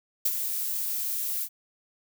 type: noise with ADSR envelope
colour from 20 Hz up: violet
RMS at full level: -23 dBFS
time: 0.25-1.49 s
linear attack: 7 ms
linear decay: 46 ms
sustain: -7 dB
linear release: 64 ms
effects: none